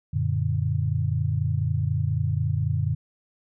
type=chord; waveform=sine; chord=Gb augmented; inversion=none; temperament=equal; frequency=92.5 / 116.54 / 146.83 Hz; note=Gb2 / Bb2 / D3; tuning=0 / 0 / 0 cents; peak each=-26 dBFS; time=0.13-2.95 s; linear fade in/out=10 ms; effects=none